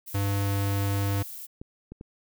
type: noise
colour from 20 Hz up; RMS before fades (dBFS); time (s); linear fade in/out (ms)
violet; -40; 0.06-1.47; 20
type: tone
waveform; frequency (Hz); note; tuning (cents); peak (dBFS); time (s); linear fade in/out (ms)
square; 99.6; G2; +28; -25; 0.14-1.23; 10
type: clicks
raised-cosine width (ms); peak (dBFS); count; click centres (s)
3; -27; 3; 1.615 / 1.92 / 2.011
effects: none